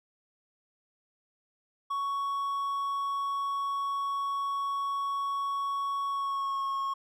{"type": "tone with pitch glide", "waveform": "triangle", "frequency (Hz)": [1114, 1093], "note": ["C#6", "C#6"], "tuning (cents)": [8, -25], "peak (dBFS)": -27, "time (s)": [1.9, 6.94], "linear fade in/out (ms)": 10, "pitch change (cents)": -33, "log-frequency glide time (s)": [6.08, 6.63], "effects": []}